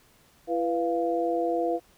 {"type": "tone cluster", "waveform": "sine", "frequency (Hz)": [337, 493.8, 693], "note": ["E4", "B4", "F5"], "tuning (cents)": [38, 0, -14], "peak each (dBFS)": -28, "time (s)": [0.47, 1.8], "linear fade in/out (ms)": 50, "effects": ["pink hiss -60 dBFS RMS until 1.97 s"]}